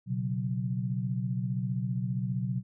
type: chord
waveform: sine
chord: B suspended second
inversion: none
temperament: equal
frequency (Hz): 123.47 / 138.59 / 185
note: B2 / C#3 / F#3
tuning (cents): 0 / 0 / 0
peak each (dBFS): -31 / -35 / -33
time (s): 0.06-2.63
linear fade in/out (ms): 50
effects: none